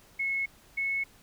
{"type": "tone pair in turn", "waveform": "sine", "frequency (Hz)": [2185, 2196], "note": ["C#7", "C#7"], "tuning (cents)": [-26, -17], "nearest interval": "unison", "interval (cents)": 9, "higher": "second", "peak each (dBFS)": -27, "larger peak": "neither", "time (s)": [[0.19, 0.46], [0.77, 1.04]], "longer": "neither", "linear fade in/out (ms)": 10, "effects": ["pink hiss -58 dBFS RMS until 1.22 s"]}